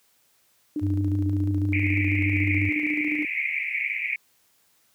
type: tone with tremolo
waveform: sine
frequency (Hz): 300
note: D4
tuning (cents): +37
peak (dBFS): -24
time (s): 0.76-3.25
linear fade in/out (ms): 2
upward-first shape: square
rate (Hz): 14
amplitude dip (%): 45
type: tone with vibrato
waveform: sine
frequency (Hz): 96.1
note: G2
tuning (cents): -34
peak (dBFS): -22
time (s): 0.81-2.7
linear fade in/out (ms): 20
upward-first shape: sine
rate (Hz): 6.2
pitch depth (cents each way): 36
type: band-pass noise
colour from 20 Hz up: pink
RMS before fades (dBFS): -28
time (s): 1.73-4.16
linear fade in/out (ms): 2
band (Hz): 2100 to 2400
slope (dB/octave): 96
effects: white hiss -64 dBFS RMS until 4.94 s + high-pass 60 Hz 12 dB/octave